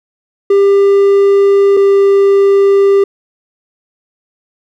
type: tone pair in turn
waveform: triangle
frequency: 397.8 / 396.2 Hz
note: G4 / G4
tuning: +25 / +18 cents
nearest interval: unison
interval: 7 cents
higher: first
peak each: -3 dBFS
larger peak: neither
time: 0.5-1.77 / 1.77-3.04 s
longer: neither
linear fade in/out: 5 ms
effects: none